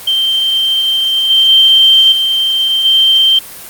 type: tone with level steps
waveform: sine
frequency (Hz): 3136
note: G7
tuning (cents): 0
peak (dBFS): -9 / -5 / -3 / -9 / -5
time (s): 0.07-3.39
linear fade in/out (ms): 5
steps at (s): 1.3 / 1.49 / 2.12 / 2.85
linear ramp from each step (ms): 2
effects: white hiss -30 dBFS RMS until 3.69 s + Opus 32 kbps